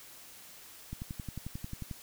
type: click train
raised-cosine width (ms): 5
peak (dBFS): -26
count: 12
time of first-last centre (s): 0.93-1.912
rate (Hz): 11.2
effects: white hiss -52 dBFS RMS until 2.02 s